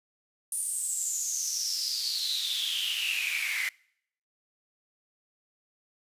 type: noise with high-pass filter sweep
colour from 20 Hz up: pink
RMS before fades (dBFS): -31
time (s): 0.52-3.69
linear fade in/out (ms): 2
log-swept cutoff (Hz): 9600 to 2000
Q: 9.8
effects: noise-tail reverb RT60 0.7 s tail -26 dB re dry + resampled to 32000 Hz